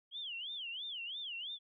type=tone with vibrato; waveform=sine; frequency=3136 Hz; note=G7; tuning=in tune; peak=-40 dBFS; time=0.11-1.59 s; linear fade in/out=50 ms; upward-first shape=sine; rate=3 Hz; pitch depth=250 cents each way; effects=none